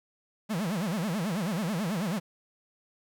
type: tone with vibrato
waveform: 45% pulse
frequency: 188.3 Hz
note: F#3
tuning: 31 cents sharp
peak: -28 dBFS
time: 0.49-2.2 s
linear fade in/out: 20 ms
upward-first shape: sine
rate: 9.2 Hz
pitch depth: 290 cents each way
effects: 10-bit